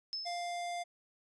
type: tone with exponential decay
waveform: sine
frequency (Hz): 5230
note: E8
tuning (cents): -15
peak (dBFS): -34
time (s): 0.13-0.82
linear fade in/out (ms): 0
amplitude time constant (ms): 150
type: tone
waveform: square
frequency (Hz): 699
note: F5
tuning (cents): +1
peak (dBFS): -37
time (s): 0.25-0.84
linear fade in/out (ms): 20
effects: resampled to 22050 Hz